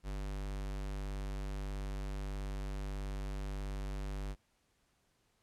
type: tone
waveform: square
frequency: 49.21 Hz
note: G1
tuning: 7 cents sharp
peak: -38 dBFS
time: 0.03-4.36 s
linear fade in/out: 50 ms
effects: pink hiss -75 dBFS RMS until 5.42 s + low-pass 11000 Hz 12 dB/octave